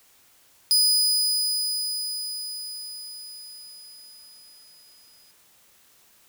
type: tone with exponential decay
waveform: sawtooth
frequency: 4975 Hz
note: D#8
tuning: 1 cent flat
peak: -13 dBFS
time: 0.71-5.31 s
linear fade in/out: 0 ms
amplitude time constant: 1000 ms
effects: white hiss -58 dBFS RMS until 6.28 s